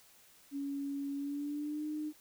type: tone with pitch glide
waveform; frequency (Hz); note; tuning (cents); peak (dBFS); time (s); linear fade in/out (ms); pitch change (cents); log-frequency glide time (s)
sine; 280.3 to 303.9; C#4 to D#4; +19 to -41; -35; 0.51-2.13; 50; +140; 1.16-1.86
effects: white hiss -62 dBFS RMS until 2.2 s